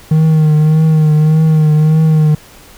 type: tone with vibrato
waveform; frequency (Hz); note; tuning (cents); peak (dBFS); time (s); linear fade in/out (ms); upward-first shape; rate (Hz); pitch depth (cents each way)
triangle; 155.56; D#3; 0; -4; 0.11-2.35; 5; triangle; 1.7; 43
effects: pink hiss -39 dBFS RMS until 2.77 s